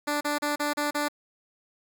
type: tone bursts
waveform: 10% pulse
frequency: 293.7 Hz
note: D4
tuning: in tune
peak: -17 dBFS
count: 6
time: 0.07-1.085 s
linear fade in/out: 10 ms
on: 140 ms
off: 35 ms
effects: none